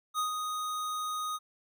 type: tone with ADSR envelope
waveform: square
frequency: 1244.5 Hz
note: D#6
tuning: in tune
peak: -28 dBFS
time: 0.14-1.39 s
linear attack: 47 ms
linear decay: 120 ms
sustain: -5 dB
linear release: 37 ms
effects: none